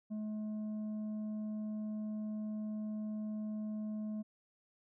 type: tone with tanh clipping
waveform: sine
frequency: 213.8 Hz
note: A3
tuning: 49 cents flat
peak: -38 dBFS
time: 0.1-4.23 s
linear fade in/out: 20 ms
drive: 5 dB
effects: none